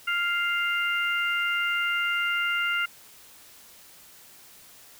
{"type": "harmonic tone", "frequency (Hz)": 698.5, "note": "F5", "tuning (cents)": 0, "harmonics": [2, 3, 4], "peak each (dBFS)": [-26, -29, -30], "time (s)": [0.07, 2.86], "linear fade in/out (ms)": 10, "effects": ["white hiss -51 dBFS RMS until 4.99 s"]}